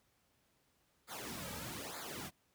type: noise with flanger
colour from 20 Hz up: pink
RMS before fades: -45 dBFS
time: 1.07-2.31 s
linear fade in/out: 50 ms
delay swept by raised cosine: 0.34 to 2.84 ms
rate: 1.1 Hz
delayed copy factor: -0.85
effects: pink hiss -75 dBFS RMS until 2.54 s + high-pass 60 Hz 12 dB/octave